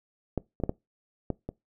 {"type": "clicks", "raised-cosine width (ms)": 2, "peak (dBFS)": [-14, -25, -12, -14, -15, -21], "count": 6, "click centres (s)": [0.377, 0.601, 0.637, 0.694, 1.303, 1.49], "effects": ["noise-tail reverb RT60 0.2 s tail -22 dB re dry"]}